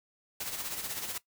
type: noise with tremolo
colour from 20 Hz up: white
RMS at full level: -35 dBFS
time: 0.4-1.18 s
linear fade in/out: 5 ms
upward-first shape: sine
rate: 16 Hz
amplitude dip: 55%
effects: noise-tail reverb RT60 0.1 s tail -18 dB re dry